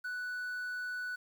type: tone with quantisation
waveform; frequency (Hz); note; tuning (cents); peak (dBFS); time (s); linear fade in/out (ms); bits
triangle; 1483; F#6; +4; -34; 0.04-1.16; 10; 10
effects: none